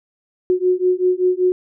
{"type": "beating tone pair", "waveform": "sine", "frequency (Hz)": [362.6, 367.8], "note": ["F#4", "F#4"], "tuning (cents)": [-35, -10], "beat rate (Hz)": 5.2, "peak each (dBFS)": -17, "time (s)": [0.5, 1.52], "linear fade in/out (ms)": 0, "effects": []}